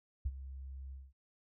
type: tone with ADSR envelope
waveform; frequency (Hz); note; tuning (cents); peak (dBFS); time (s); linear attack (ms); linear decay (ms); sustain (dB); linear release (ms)
sine; 66.8; C2; +36; -29; 0.25-1.13; 10; 44; -14; 210
effects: none